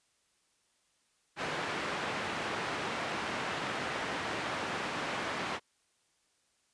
white band-pass noise, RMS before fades -36 dBFS, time 1.36-5.6 s, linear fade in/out 50 ms, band 120 to 1900 Hz, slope 12 dB/octave, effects white hiss -73 dBFS RMS until 6.73 s + resampled to 22050 Hz

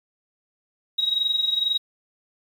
sine tone with amplitude modulation, 3811 Hz, A#7, 38 cents sharp, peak -17 dBFS, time 0.98-1.78 s, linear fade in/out 10 ms, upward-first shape sine, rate 22.1 Hz, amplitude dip 70%, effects 8-bit

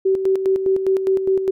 sine tone with tremolo, 383 Hz, G4, 40 cents flat, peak -13 dBFS, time 0.05-1.51 s, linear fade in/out 10 ms, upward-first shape square, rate 4.9 Hz, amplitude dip 55%, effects none

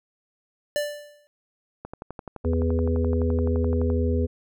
square tone with exponential decay, 588 Hz, D5, 2 cents sharp, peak -21 dBFS, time 0.76-1.27 s, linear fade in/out 0 ms, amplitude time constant 110 ms
click train, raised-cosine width 1 ms, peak -21 dBFS, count 25, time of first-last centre 1.85-3.901 s, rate 11.7 Hz
harmonic tone, 82.41 Hz, E2, in tune, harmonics 1 / 3 / 5 / 6, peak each -22 / -27 / -29 / -30 dBFS, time 2.44-4.27 s, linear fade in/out 20 ms
effects none

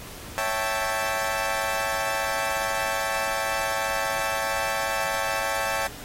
20% pulse chord, A dominant seventh, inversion first, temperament equal, 554.4 / 659.3 / 784 / 880 Hz, C#5 / E5 / G5 / A5, 0 / 0 / 0 / 0 cents, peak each -25 dBFS, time 0.38-5.87 s, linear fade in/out 0 ms, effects pink hiss -41 dBFS RMS until 6.04 s + AAC 48 kbps

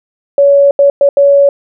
sine tone bursts at uneven times, 563 Hz, C#5, 27 cents sharp, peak -3 dBFS, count 4, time 0.38-0.71 / 0.79-0.9 / 1.01-1.09 / 1.17-1.49 s, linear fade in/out 2 ms, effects none

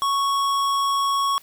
sine tone with tanh clipping, 1108.7 Hz, C#6, in tune, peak -21 dBFS, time 0.02-1.38 s, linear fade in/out 0 ms, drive 18 dB, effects white hiss -51 dBFS RMS until 1.42 s

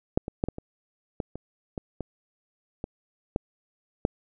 clicks, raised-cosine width 2 ms, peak -7 / -19 / -10 / -16 / -23 / -15 / -23 / -18 / -18 / -18 / -11 / -8 dBFS, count 12, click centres 0.175 / 0.281 / 0.439 / 0.486 / 0.584 / 1.202 / 1.356 / 1.778 / 2.007 / 2.841 / 3.361 / 4.051 s, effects none

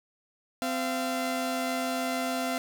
sawtooth tone pair together, 257.5 / 685.9 Hz, C4 / F5, -28 / -31 cents, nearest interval octave + perfect fourth, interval 1697 cents, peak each -27 dBFS, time 0.62-2.58 s, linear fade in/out 0 ms, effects none

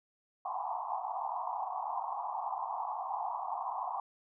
pink band-pass noise, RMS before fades -37 dBFS, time 0.45-4 s, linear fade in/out 2 ms, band 710 to 1100 Hz, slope 96 dB/octave, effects none

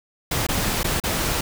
pink noise with dropouts, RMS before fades -23 dBFS, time 0.31-1.41 s, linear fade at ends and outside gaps 5 ms, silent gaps 0.468-0.487 / 0.832-0.843 / 1.001-1.037 s, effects none

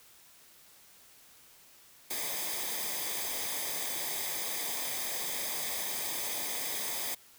white noise with comb filter, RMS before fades -35 dBFS, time 2.1-7.15 s, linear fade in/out 10 ms, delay 0.71 ms, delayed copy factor -0.65, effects white hiss -58 dBFS RMS until 7.38 s

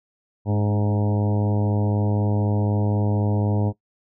harmonic tone with a mistuned harmonic, 104 Hz, G#2, 3 cents sharp, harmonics 1 / 2 / 3 / 4 / 5 / 6 / 7 / 8 / 9, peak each -20 / -26 / -30 / -32 / -34 / -36 / -37 / -38 / -39 dBFS, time 0.45-3.73 s, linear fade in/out 50 ms, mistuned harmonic 3, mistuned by -30 cents, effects noise-tail reverb RT60 0.1 s tail -17 dB re dry

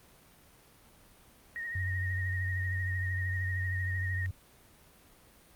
sine tone with vibrato, 1864.7 Hz, A#6, in tune, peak -35 dBFS, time 1.56-4.26 s, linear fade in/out 0 ms, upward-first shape triangle, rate 13 Hz, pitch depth 39 cents each way
sine tone, 92.5 Hz, F#2, in tune, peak -31 dBFS, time 1.75-4.31 s, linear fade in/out 5 ms
effects pink hiss -59 dBFS RMS until 5.55 s + Opus 32 kbps

